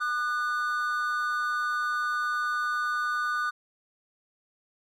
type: tone pair together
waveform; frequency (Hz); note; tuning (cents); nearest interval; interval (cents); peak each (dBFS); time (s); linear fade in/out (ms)
triangle; 1210.2 / 1480; D#6 / F#6; -48 / 0; minor third; 348; -27; 0-3.51; 20
effects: none